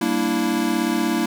square chord, E half-diminished seventh, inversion first, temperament equal, 196 / 233.1 / 293.7 / 329.6 Hz, G3 / Bb3 / D4 / E4, 0 / 0 / 0 / 0 cents, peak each -29 / -24 / -26 / -24 dBFS, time 0.01-1.26 s, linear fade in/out 5 ms, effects none

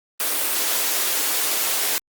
white high-pass noise, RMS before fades -22 dBFS, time 0.2-1.98 s, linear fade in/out 0 ms, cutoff 280 Hz, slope 24 dB/octave, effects Opus 32 kbps

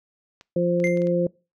clicks, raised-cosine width 0.2 ms, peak -27 dBFS, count 7, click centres 0.411 / 0.801 / 0.842 / 0.872 / 0.973 / 1.019 / 1.071 s
harmonic tone, 174.61 Hz, F3, in tune, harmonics 1 / 2 / 3, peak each -23 / -25 / -22 dBFS, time 0.56-1.27 s, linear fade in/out 5 ms
triangle tone with exponential decay, 2093 Hz, C7, in tune, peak -20 dBFS, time 0.84-1.12 s, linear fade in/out 1 ms, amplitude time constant 60 ms
effects noise-tail reverb RT60 0.3 s tail -24 dB re dry

